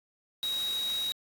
sine tone in noise, 3813 Hz, A#7, 38 cents sharp, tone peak -29 dBFS, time 0.43-1.12 s, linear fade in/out 0 ms, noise white, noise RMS -42 dBFS, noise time 0.43-1.12 s, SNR +10 dB, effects AAC 64 kbps

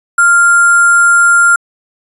sine tone with sample-and-hold, 1394 Hz, F6, 4 cents flat, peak -4 dBFS, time 0.18-1.56 s, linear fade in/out 5 ms, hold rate 8820 Hz, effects resampled to 32000 Hz

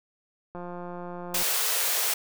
click train, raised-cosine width 1 ms, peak -25 dBFS, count 155, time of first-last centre 0.55-1.425 s, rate 176 Hz
white high-pass noise, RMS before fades -26 dBFS, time 1.34-2.14 s, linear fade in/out 5 ms, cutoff 390 Hz, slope 96 dB/octave
effects none

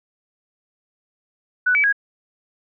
sine tone with pitch steps, 1486 / 2293 / 1648 Hz, F#6 / D7 / G#6, +7 / -42 / -14 cents, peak -14 dBFS, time 1.66-1.927 s, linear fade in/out 10 ms, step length 89 ms, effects none

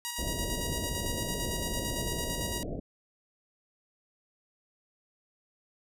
5% pulse tone with tremolo, 955 Hz, A#5, 42 cents sharp, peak -21 dBFS, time 0.05-2.63 s, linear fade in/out 0 ms, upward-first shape square, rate 8.9 Hz, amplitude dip 35%
pink low-pass noise, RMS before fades -35 dBFS, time 0.18-2.8 s, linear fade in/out 10 ms, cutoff 690 Hz, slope 96 dB/octave
effects none

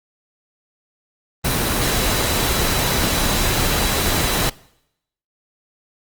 sine tone in noise, 3951 Hz, B7, in tune, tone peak -30 dBFS, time 1.44-4.5 s, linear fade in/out 10 ms, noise pink, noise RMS -19 dBFS, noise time 1.44-4.5 s, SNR -14 dB, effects noise-tail reverb RT60 0.8 s tail -23 dB re dry + Opus 24 kbps

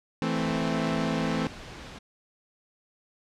sawtooth chord, A minor, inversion second, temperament equal, 164.81 / 220 / 261.6 Hz, E3 / A3 / C4, 0 / 0 / 0 cents, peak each -26 dBFS, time 0.22-1.47 s, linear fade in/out 0 ms
pink noise, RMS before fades -42 dBFS, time 0.35-1.99 s, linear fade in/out 10 ms
effects low-pass 5000 Hz 12 dB/octave

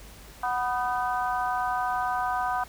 harmonic tone with a mistuned harmonic, 246.9 Hz, B3, in tune, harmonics 3 / 4 / 5 / 6, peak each -28 / -30 / -32 / -34 dBFS, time 0.43-2.64 s, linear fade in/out 5 ms, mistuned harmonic 6, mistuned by +49 cents, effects added 51 Hz sine -49 dBFS peak until 2.68 s + pink hiss -49 dBFS RMS until 2.68 s

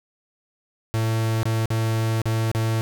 45% pulse tone with dropouts, 112.1 Hz, A2, 33 cents sharp, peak -20 dBFS, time 0.94-2.81 s, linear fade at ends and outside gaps 0 ms, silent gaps 1.431-1.455 / 1.657-1.704 / 2.217-2.256 / 2.515-2.549 s, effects none

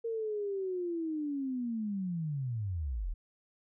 sine linear sweep, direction down, 462.9 to 33.77 Hz, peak -32 dBFS, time 0.04-3.14 s, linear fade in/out 10 ms, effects none

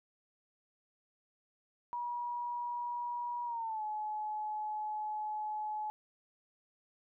sine tone with pitch glide, 962 to 852.1 Hz, B5 to G#5, -46 to +44 cents, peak -35 dBFS, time 1.93-5.9 s, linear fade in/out 0 ms, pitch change -210 cents, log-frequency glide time 3.45-3.83 s, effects none

